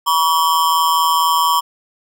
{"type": "ring-modulated tone", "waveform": "square", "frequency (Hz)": 1049, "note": "C6", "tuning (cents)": 4, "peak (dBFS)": -10, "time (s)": [0.06, 1.61], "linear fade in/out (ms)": 20, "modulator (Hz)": 82.1, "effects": []}